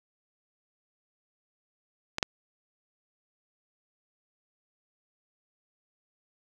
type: clicks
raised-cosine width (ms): 0.2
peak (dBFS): -12 / -6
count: 2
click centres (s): 2.184 / 2.228
effects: none